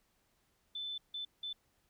sine tone bursts at uneven times, 3520 Hz, A7, in tune, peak -38 dBFS, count 3, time 0.75-0.98 / 1.14-1.25 / 1.43-1.53 s, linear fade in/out 5 ms, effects pink hiss -75 dBFS RMS until 1.89 s

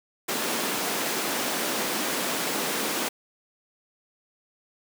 pink high-pass noise, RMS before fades -28 dBFS, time 0.28-3.09 s, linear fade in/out 10 ms, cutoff 220 Hz, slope 24 dB/octave, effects none

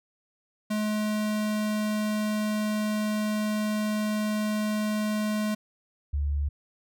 square / sine tone pair in turn, 212.6 / 72 Hz, G#3 / D2, +41 / -34 cents, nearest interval octave + perfect fifth, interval 1875 cents, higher first, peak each -26 / -24 dBFS, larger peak second, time 0.7-5.55 / 6.13-6.49 s, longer first, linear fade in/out 10 ms, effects none

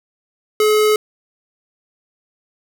square tone, 426.5 Hz, G#4, 46 cents sharp, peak -12 dBFS, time 0.6-0.96 s, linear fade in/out 2 ms, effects none

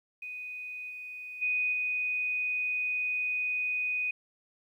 sine tone with level steps, 2489 Hz, D#7, in tune, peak -37 / -39 / -26 / -28 dBFS, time 0.22-4.11 s, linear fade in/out 5 ms, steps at 0.89 / 1.41 / 1.72 s, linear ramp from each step 20 ms, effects 11-bit

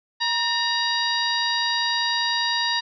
harmonic tone with a mistuned harmonic, 950 Hz, A#5, 33 cents sharp, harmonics 1 / 2 / 3 / 4 / 5 / 6, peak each -27 / -26 / -32 / -26 / -27 / -39 dBFS, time 0.2-2.81 s, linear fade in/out 20 ms, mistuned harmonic 2, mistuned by -70 cents, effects none

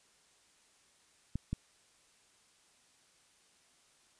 clicks, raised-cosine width 5 ms, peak -22 dBFS, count 2, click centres 1.356 / 1.53 s, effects white hiss -67 dBFS RMS until 4.19 s + resampled to 22050 Hz

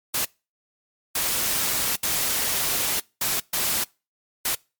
white noise bursts at uneven times, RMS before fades -24 dBFS, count 6, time 0.14-0.25 / 1.15-1.96 / 2.03-3 / 3.21-3.4 / 3.53-3.84 / 4.45-4.55 s, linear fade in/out 5 ms, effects noise-tail reverb RT60 0.3 s tail -25 dB re dry + MP3 96 kbps

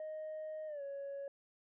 sine tone with pitch glide, 622.3 to 557.6 Hz, D#5 to C#5, 0 to +10 cents, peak -39 dBFS, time 0-1.28 s, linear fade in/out 2 ms, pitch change -190 cents, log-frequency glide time 0.67-0.82 s, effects tanh soft clip ceiling -39 dBFS

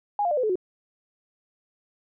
sine tone with pitch steps, 823 / 700.1 / 595.6 / 506.6 / 431 / 366.6 Hz, G#5 / F5 / D5 / B4 / A4 / F#4, -16 / +4 / +24 / +44 / -36 / -16 cents, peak -21 dBFS, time 0.19-0.556 s, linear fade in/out 2 ms, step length 61 ms, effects none

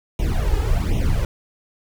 brown noise with flanger, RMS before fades -19 dBFS, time 0.19-1.25 s, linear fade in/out 2 ms, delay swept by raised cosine 0.32 to 2.42 ms, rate 1.3 Hz, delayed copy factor +0.9, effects none

